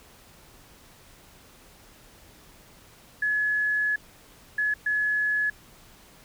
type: tone bursts at uneven times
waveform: sine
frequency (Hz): 1700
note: G#6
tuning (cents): +40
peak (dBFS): -22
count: 3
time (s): 3.22-3.96 / 4.58-4.74 / 4.86-5.5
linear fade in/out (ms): 5
effects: pink hiss -53 dBFS RMS until 6.24 s